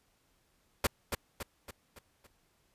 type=noise with echo; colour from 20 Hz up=pink; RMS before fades=-27 dBFS; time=0.84-0.87 s; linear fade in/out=5 ms; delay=280 ms; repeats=5; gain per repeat=-6 dB; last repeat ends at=2.27 s; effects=pink hiss -72 dBFS RMS until 2.74 s + resampled to 32000 Hz